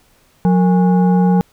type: tone with frequency modulation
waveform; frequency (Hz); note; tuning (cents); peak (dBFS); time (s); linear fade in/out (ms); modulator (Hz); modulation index
sine; 180.8; F#3; -40; -9; 0.45-1.41; 0; 640; 0.56
effects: pink hiss -54 dBFS RMS until 1.52 s